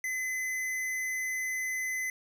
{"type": "tone with hard clipping", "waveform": "sine", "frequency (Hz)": 2030, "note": "B6", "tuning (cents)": 47, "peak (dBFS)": -32, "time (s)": [0.04, 2.1], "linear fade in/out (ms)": 2, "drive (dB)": 15, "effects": []}